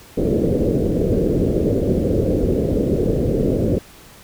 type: low-pass noise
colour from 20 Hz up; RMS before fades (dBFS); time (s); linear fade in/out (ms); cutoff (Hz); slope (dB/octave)
white; -18; 0.17-3.79; 10; 520; 48
effects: pink hiss -44 dBFS RMS until 4.23 s